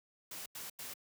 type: noise bursts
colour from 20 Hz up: white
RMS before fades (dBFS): -45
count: 3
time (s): 0.31-0.938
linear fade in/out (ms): 5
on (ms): 150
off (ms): 89
effects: high-pass 80 Hz 12 dB/octave